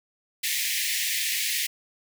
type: high-pass noise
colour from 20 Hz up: pink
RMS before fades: -27 dBFS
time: 0.43-1.67 s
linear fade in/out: 10 ms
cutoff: 1800 Hz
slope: 96 dB/octave
effects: none